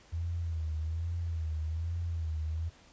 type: tone with vibrato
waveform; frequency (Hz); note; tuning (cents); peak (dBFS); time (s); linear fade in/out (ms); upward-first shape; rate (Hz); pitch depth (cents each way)
sine; 81.7; E2; -15; -31; 0.12-2.7; 20; sine; 1.2; 79
effects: pink hiss -59 dBFS RMS until 2.92 s + resampled to 16000 Hz